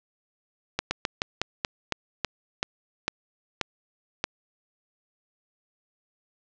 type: slowing click train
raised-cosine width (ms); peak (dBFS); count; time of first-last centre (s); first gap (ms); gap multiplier
0.2; -7; 12; 0.79-4.241; 120; 1.18
effects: low-pass 6000 Hz 12 dB/octave